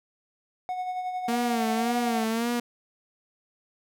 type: tone with tremolo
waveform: triangle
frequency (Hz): 734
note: F#5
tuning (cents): -14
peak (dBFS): -25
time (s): 0.69-2.24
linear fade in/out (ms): 0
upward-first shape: sine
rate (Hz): 11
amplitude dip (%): 45
type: tone with vibrato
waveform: sawtooth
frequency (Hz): 230.9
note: A#3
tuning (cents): -16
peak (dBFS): -21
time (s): 1.28-2.6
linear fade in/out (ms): 5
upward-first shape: sine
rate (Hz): 1.8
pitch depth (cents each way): 70
effects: none